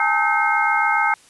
sine tone cluster, 828 / 895 / 1283 / 1549 / 2143 Hz, G#5 / A5 / E6 / G6 / C7, -5 / +29 / -47 / -21 / +41 cents, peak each -22 dBFS, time 0-1.14 s, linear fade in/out 2 ms, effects white hiss -51 dBFS RMS until 1.29 s + resampled to 24000 Hz

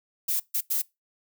violet noise bursts at uneven times, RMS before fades -26 dBFS, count 3, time 0.28-0.4 / 0.54-0.61 / 0.7-0.82 s, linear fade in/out 10 ms, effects noise-tail reverb RT60 0.2 s tail -22 dB re dry

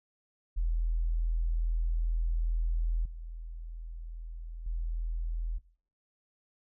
sine tone with level steps, 41.2 Hz, E1, in tune, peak -26 / -38 / -30 dBFS, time 0.56-5.59 s, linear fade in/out 20 ms, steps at 3.05 / 4.66 s, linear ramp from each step 5 ms, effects noise-tail reverb RT60 0.5 s tail -19 dB re dry

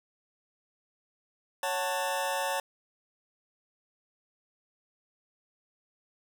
sawtooth chord, F# minor, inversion second, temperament just, 555 / 740 / 888 Hz, C#5 / F#5 / A5, +2 / 0 / +16 cents, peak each -29 / -32 / -28 dBFS, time 1.63-2.6 s, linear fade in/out 2 ms, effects none

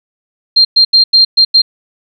sine tone bursts at uneven times, 4186 Hz, C8, in tune, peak -3 dBFS, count 6, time 0.56-0.65 / 0.76-0.85 / 0.93-1.04 / 1.13-1.25 / 1.37-1.45 / 1.54-1.62 s, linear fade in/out 10 ms, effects none

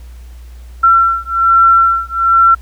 sine beating tone pair, 1353 / 1354.2 Hz, E6 / E6, +45 / +46 cents, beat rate 1.2 Hz, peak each -10 dBFS, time 0.83-2.55 s, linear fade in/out 10 ms, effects added 60 Hz sine -30 dBFS peak until 2.61 s + pink hiss -48 dBFS RMS until 2.61 s

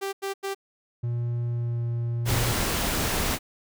sawtooth tone bursts, 392 Hz, G4, in tune, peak -24 dBFS, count 3, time 0.01-0.548 s, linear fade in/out 20 ms, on 120 ms, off 89 ms
triangle tone with pitch glide, 119.2 to 117.97 Hz, A#2 to A#2, +39 to +21 cents, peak -23 dBFS, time 1.03-2.53 s, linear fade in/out 10 ms, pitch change -18 cents, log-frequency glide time 1.47-1.84 s
pink noise, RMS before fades -26 dBFS, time 2.25-3.39 s, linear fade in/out 50 ms
effects none

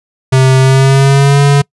square tone with pitch glide, 131.5 to 141.75 Hz, C3 to C#3, +9 to +39 cents, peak -5 dBFS, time 0.32-1.62 s, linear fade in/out 10 ms, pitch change +130 cents, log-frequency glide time 0.59-1.41 s, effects noise-tail reverb RT60 0.1 s tail -25 dB re dry + resampled to 24000 Hz

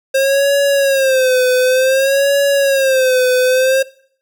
square tone with vibrato, 533 Hz, C5, 32 cents sharp, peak -11 dBFS, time 0.14-3.83 s, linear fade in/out 10 ms, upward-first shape sine, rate 0.55 Hz, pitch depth 94 cents each way, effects noise-tail reverb RT60 0.6 s tail -22 dB re dry

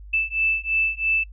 sine beating tone pair, 2637 / 2640 Hz, E7 / E7, 0 / +2 cents, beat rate 3 Hz, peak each -23 / -23 dBFS, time 0.13-1.24 s, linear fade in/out 10 ms, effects noise-tail reverb RT60 0.1 s tail -25 dB re dry + added 50 Hz sine -38 dBFS peak until 1.32 s

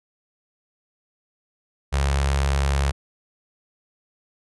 sawtooth tone with notch filter, 69.3 Hz, C#2, in tune, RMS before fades -21 dBFS, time 1.92-2.92 s, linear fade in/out 20 ms, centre 270 Hz, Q 0.62, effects resampled to 24000 Hz

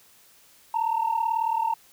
sine tone pair together, 890 / 928.3 Hz, A5 / A#5, +20 / -7 cents, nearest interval minor second, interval 73 cents, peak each -24 dBFS, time 0.74-1.74 s, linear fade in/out 5 ms, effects tanh soft clip ceiling -17 dBFS + white hiss -56 dBFS RMS until 1.92 s

